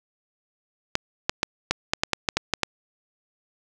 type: clicks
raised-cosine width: 0.2 ms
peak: -3 dBFS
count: 11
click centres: 0.954 / 1.295 / 1.431 / 1.71 / 1.935 / 2.035 / 2.133 / 2.288 / 2.37 / 2.537 / 2.633 s
effects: none